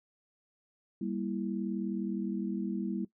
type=chord; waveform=sine; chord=E diminished; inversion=first; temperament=just; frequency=197.78 / 237.3 / 329.6 Hz; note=G3 / Bb3 / E4; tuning=+16 / +31 / 0 cents; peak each=-34 / -37 / -37 dBFS; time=1.01-3.05 s; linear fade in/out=5 ms; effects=noise-tail reverb RT60 0.1 s tail -18 dB re dry